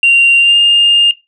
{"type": "tone with pitch glide", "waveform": "sine", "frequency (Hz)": [2768, 2816], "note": ["F7", "F7"], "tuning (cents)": [-16, 14], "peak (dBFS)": -3, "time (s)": [0.03, 1.11], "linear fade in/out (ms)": 2, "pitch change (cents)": 30, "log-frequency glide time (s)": [0.38, 0.57], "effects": ["noise-tail reverb RT60 0.2 s tail -19 dB re dry", "tanh soft clip ceiling -1 dBFS"]}